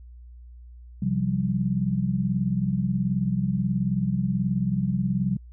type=chord; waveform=sine; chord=C suspended fourth; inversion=none; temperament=equal with one note detuned; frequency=130.81 / 174.61 / 193.19 Hz; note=C3 / F3 / G3; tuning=0 / 0 / -25 cents; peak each=-27 / -27 / -25 dBFS; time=1.02-5.37 s; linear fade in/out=5 ms; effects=added 60 Hz sine -42 dBFS peak until 5.52 s